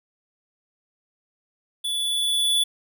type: tone with level ramp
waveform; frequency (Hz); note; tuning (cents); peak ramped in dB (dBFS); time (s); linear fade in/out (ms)
square; 3447; A7; -36; -25 to -18; 1.84-2.64; 10
effects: none